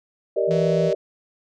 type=chord; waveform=sine; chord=Eb major seventh; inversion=first; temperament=just; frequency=388.9 / 466.7 / 583.4 / 622.3 Hz; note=G4 / Bb4 / D5 / Eb5; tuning=-14 / +2 / -12 / 0 cents; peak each=-24 dBFS; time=0.36-0.95 s; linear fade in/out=10 ms
type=harmonic tone; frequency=164.81 Hz; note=E3; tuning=in tune; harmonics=1 / 3 / 4; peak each=-22 / -32 / -34 dBFS; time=0.47-0.92 s; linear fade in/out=50 ms
type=click train; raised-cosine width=0.2 ms; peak=-22 dBFS; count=79; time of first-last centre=0.51-0.927 s; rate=187 Hz
effects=none